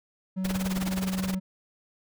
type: tone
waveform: triangle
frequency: 188 Hz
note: F#3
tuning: 28 cents sharp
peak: -25 dBFS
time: 0.36-1.4 s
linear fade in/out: 20 ms
type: noise with tremolo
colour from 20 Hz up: pink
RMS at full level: -32 dBFS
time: 0.44-1.35 s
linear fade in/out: 10 ms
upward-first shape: sine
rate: 19 Hz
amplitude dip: 90%
effects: none